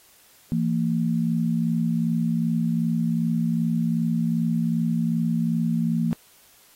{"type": "tone pair together", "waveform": "sine", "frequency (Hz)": [166.5, 229.1], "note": ["E3", "A#3"], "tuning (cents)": [18, -30], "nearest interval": "tritone", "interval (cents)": 552, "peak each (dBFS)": -23, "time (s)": [0.52, 6.13], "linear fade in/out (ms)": 0, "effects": ["white hiss -55 dBFS RMS until 6.75 s", "AAC 48 kbps"]}